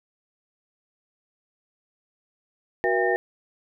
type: tone cluster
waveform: sine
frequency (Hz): 371.1 / 477.6 / 669 / 801 / 1821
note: F#4 / A#4 / E5 / G5 / A#6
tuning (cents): +5 / +42 / +25 / +37 / -41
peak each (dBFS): -25 / -25 / -28 / -28 / -26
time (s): 2.84-3.16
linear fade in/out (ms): 0
effects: none